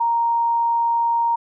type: tone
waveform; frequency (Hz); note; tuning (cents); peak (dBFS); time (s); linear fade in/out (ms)
sine; 932.3; A#5; 0; -16; 0-1.36; 10
effects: none